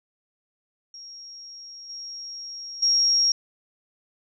sine tone with level steps, 5588 Hz, F8, in tune, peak -39 / -34 / -17 dBFS, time 0.94-3.32 s, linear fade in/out 2 ms, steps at 1.89 / 2.82 s, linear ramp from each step 10 ms, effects none

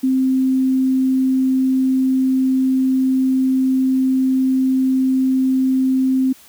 sine tone, 261.6 Hz, C4, in tune, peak -13 dBFS, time 0.03-6.33 s, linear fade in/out 10 ms, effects white hiss -46 dBFS RMS until 6.48 s

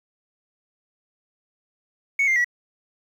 sine tone with pitch steps, 2218 / 2098 / 1937 Hz, C#7 / C7 / B6, 0 / +4 / -34 cents, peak -15 dBFS, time 2.19-2.445 s, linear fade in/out 5 ms, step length 85 ms, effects tanh soft clip ceiling -15 dBFS + 8-bit

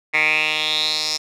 10% pulse tone with band-pass filter sweep, 154.3 Hz, D#3, 14 cents flat, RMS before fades -20 dBFS, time 0.13-1.18 s, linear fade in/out 20 ms, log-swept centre 2100 to 5300 Hz, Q 5.5, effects none

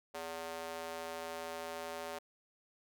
square tone with high-pass filter, 82.41 Hz, E2, in tune, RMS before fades -43 dBFS, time 0.14-2.19 s, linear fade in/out 10 ms, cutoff 560 Hz, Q 1.6, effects none

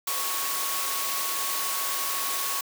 sine tone in noise, 1108.7 Hz, C#6, in tune, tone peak -34 dBFS, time 0.07-2.61 s, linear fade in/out 5 ms, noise white, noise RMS -29 dBFS, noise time 0.07-2.61 s, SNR -8 dB, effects high-pass 400 Hz 12 dB/octave

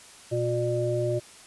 harmonic tone, 119.9 Hz, A#2, 49 cents sharp, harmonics 1 / 3 / 5, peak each -28 / -28 / -28 dBFS, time 0.31-1.2 s, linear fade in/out 20 ms, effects white hiss -49 dBFS RMS until 1.46 s + resampled to 24000 Hz

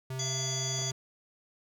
square tone, 130.81 Hz, C3, in tune, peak -35 dBFS, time 0.1-0.92 s, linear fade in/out 5 ms
harmonic tone, 677 Hz, E5, 46 cents sharp, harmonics 1 / 3 / 5 / 7 / 9 / 10, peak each -46 / -47 / -39 / -39 / -37 / -37 dBFS, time 0.19-0.91 s, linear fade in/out 5 ms
clicks, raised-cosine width 1 ms, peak -32 dBFS, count 2, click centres 0.79 / 0.817 s
effects none

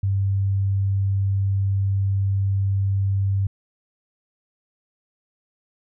sine tone, 98 Hz, G2, in tune, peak -18 dBFS, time 0.03-3.47 s, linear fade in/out 5 ms, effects none

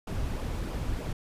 brown noise with flanger, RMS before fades -32 dBFS, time 0.07-1.13 s, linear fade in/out 5 ms, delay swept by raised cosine 0.49 to 5.69 ms, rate 3.1 Hz, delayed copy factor -0.5, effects resampled to 32000 Hz

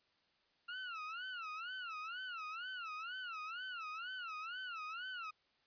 30% pulse tone with vibrato, 1377 Hz, F6, 25 cents flat, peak -40 dBFS, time 0.68-5.31 s, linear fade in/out 10 ms, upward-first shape sine, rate 2.1 Hz, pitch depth 180 cents each way, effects white hiss -75 dBFS RMS until 5.66 s + resampled to 11025 Hz

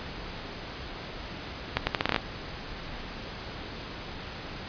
accelerating click train, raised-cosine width 0.3 ms, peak -7 dBFS, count 9, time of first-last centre 1.77-2.162 s, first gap 100 ms, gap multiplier 0.78, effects pink hiss -39 dBFS RMS until 4.68 s + resampled to 11025 Hz

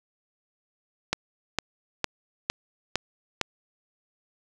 click train, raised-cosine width 0.2 ms, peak -6 dBFS, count 6, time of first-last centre 1.13-3.413 s, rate 2.19 Hz, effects none

